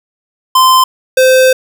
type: tone pair in turn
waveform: square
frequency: 1035 / 517.5 Hz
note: C6 / C5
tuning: -19 / -19 cents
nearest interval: octave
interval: 1200 cents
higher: first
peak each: -5 dBFS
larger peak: neither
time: 0.55-0.84 / 1.17-1.53 s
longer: second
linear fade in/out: 5 ms
effects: none